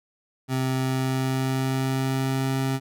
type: tone with pitch glide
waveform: 25% pulse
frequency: 130.81 to 133.48 Hz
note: C3 to C3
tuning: 0 to +35 cents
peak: -19 dBFS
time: 0.48-2.8 s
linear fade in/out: 50 ms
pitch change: +35 cents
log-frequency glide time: 0.71-2.51 s
effects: none